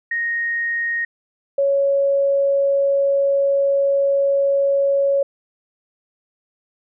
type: tone pair in turn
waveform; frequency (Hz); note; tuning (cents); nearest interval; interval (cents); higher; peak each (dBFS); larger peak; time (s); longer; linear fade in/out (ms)
sine; 1864.7 / 555.8; A#6 / C#5; 0 / +4; octave + major sixth; 2096; first; -19 / -14; second; 0.11-1.05 / 1.58-5.23; second; 5
effects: none